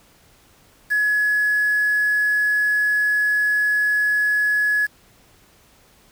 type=tone with quantisation; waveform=sine; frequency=1692 Hz; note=G#6; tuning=32 cents sharp; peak=-16 dBFS; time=0.9-4.87 s; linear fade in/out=20 ms; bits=6; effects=pink hiss -54 dBFS RMS until 6.11 s

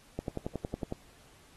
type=click train; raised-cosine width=2 ms; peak=-20 dBFS; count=9; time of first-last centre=0.19-0.924 s; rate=10.9 Hz; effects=pink hiss -60 dBFS RMS until 1.56 s + AAC 32 kbps

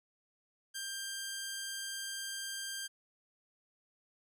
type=tone; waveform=10% pulse; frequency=1588 Hz; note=G6; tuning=22 cents sharp; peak=-30 dBFS; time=0.74-2.88 s; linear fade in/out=20 ms; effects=none

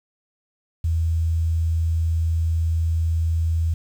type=tone with quantisation; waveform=sine; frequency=82 Hz; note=E2; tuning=9 cents flat; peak=-18 dBFS; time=0.84-3.74 s; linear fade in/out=5 ms; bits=8; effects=none

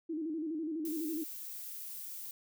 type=tone with vibrato; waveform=sine; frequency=316 Hz; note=D#4; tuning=27 cents sharp; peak=-34 dBFS; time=0.09-1.24 s; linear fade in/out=10 ms; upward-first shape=square; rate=12 Hz; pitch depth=76 cents each way
type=noise; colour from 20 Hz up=violet; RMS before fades=-44 dBFS; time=0.85-2.31 s; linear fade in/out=2 ms
effects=none

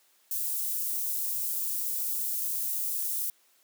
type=high-pass noise; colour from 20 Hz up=white; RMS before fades=-31 dBFS; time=0.31-3.3 s; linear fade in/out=2 ms; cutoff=11000 Hz; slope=12 dB/octave; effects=white hiss -65 dBFS RMS until 3.63 s + high-pass 300 Hz 12 dB/octave

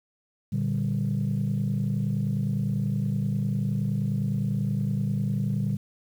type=chord; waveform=sine; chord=G minor; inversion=first; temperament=equal; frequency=116.54 / 146.83 / 196 Hz; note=Bb2 / D3 / G3; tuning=0 / 0 / 0 cents; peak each=-27 dBFS; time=0.52-5.77 s; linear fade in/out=10 ms; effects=tanh soft clip ceiling -18 dBFS + 9-bit

